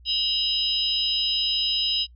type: tone cluster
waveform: sine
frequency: 2855 / 3121 / 3870 / 5030 Hz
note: F7 / G7 / B7 / D#8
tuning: +37 / -8 / -36 / +18 cents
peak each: -27 dBFS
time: 0.05-2.07 s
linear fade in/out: 50 ms
effects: noise-tail reverb RT60 0.1 s tail -21 dB re dry + added 60 Hz sine -47 dBFS peak until 2.15 s